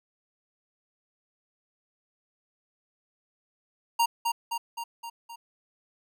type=tone with echo; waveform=square; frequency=932.3 Hz; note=A#5; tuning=in tune; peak=-21 dBFS; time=3.99-4.06 s; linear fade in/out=10 ms; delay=260 ms; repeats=5; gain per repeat=-4 dB; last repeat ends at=5.36 s; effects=none